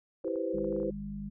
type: chord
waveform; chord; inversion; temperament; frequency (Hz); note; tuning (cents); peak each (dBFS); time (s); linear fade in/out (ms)
sine; C major seventh; first; equal; 329.6 / 392 / 493.9 / 523.3; E4 / G4 / B4 / C5; 0 / 0 / 0 / 0; -35 / -36 / -36 / -35; 0.24-0.91; 10
type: clicks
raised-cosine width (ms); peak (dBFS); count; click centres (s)
1; -38; 9; 0.245 / 0.28 / 0.358 / 0.584 / 0.645 / 0.726 / 0.764 / 0.801 / 0.831
type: harmonic tone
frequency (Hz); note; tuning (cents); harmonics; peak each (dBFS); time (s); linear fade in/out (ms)
50.5; G#1; -48; 1 / 3 / 4; -44 / -45 / -37; 0.53-1.3; 20
effects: none